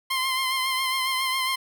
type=tone with vibrato; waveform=15% pulse; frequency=1046.5 Hz; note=C6; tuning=in tune; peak=-17 dBFS; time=0.1-1.56 s; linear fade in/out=10 ms; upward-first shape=triangle; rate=7.3 Hz; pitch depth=40 cents each way; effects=none